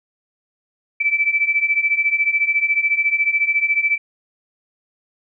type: beating tone pair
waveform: sine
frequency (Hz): 2309 / 2323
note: D7 / D7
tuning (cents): -30 / -20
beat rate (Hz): 14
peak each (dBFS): -20 / -17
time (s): 1-3.98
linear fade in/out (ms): 10
effects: none